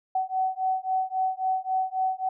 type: beating tone pair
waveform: sine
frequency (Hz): 752 / 755.7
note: F#5 / F#5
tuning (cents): +28 / +36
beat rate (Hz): 3.7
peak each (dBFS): -27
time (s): 0.15-2.29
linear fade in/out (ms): 5
effects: none